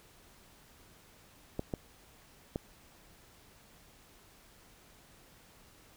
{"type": "clicks", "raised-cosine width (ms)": 2, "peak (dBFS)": -20, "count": 3, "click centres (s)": [1.594, 1.738, 2.559], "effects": ["pink hiss -60 dBFS RMS until 5.96 s"]}